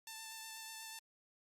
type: tone with vibrato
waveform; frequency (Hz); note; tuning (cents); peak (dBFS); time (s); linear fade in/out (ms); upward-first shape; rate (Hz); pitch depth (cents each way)
5% pulse; 888; A5; +16; -35; 0.07-0.99; 2; sine; 8.2; 14
effects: Opus 48 kbps